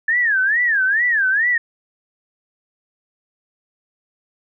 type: tone with vibrato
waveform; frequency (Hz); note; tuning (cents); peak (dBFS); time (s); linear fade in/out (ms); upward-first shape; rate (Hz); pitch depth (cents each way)
sine; 1727; A6; -33; -14; 0.08-1.58; 5; sine; 2.3; 230
effects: none